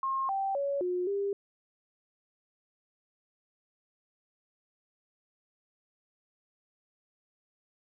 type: tone with pitch steps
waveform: sine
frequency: 1071 / 780 / 561 / 359.8 / 399.7 Hz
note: C6 / G5 / C#5 / F#4 / G4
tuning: +40 / -9 / +21 / -48 / +34 cents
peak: -28 dBFS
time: 0.03-1.33 s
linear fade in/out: 2 ms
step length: 260 ms
effects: none